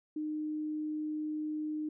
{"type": "tone", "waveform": "sine", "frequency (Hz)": 305.9, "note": "D#4", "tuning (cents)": -29, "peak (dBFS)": -33, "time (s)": [0.16, 1.89], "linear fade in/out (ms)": 5, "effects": []}